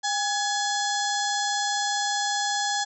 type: harmonic tone with a mistuned harmonic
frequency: 845 Hz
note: G#5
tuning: 30 cents sharp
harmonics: 1 / 2 / 4 / 5 / 6 / 7 / 8 / 9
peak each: -27 / -30 / -33 / -34 / -35 / -35 / -36 / -37 dBFS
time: 0.03-2.85 s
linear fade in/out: 20 ms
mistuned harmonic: 1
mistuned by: -72 cents
effects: none